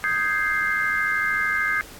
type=chord; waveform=sine; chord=Ab major seventh; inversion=second; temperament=equal; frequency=1244.5 / 1568 / 1661.2 / 2093 Hz; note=Eb6 / G6 / Ab6 / C7; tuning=0 / 0 / 0 / 0 cents; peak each=-28 / -25 / -26 / -25 dBFS; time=0.04-1.81 s; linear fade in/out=0 ms; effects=pink hiss -43 dBFS RMS until 1.99 s + AAC 64 kbps